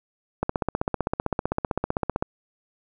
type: click train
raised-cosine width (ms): 1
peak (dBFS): -9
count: 29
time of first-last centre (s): 0.43-2.225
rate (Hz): 15.6
effects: none